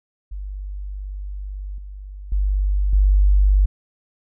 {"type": "tone with level steps", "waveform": "sine", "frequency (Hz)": 49, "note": "G1", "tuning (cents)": 0, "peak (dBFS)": [-27, -32, -16, -11], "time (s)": [0.31, 3.66], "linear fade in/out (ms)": 10, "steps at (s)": [1.78, 2.32, 2.93], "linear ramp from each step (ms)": 2, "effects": []}